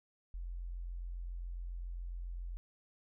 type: tone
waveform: sine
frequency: 43.65 Hz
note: F1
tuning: in tune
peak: -39 dBFS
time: 0.34-2.57 s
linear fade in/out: 0 ms
effects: none